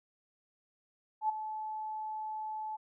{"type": "tone with ADSR envelope", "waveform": "sine", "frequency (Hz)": 865, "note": "A5", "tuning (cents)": -30, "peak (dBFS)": -25, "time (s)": [1.21, 2.77], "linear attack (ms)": 82, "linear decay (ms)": 11, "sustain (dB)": -11, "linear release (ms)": 18, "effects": []}